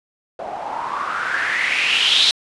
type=noise with low-pass filter sweep; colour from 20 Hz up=blue; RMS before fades=-20 dBFS; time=0.39-2.31 s; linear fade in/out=2 ms; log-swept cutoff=640 to 3900 Hz; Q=5.7; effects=resampled to 24000 Hz